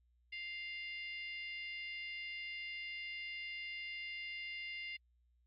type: harmonic tone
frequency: 698.5 Hz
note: F5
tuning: in tune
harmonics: 3 / 4 / 5 / 6 / 7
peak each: -44 / -47 / -60 / -62 / -57 dBFS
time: 0.32-4.97 s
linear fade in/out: 10 ms
effects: added 60 Hz sine -70 dBFS peak until 5.46 s + AAC 32 kbps